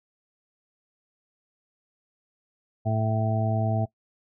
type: harmonic tone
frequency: 110 Hz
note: A2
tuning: in tune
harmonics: 1 / 2 / 3 / 4 / 6 / 7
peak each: -24 / -31 / -38 / -39 / -29 / -33 dBFS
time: 2.85-3.86 s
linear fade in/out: 20 ms
effects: noise-tail reverb RT60 0.1 s tail -21 dB re dry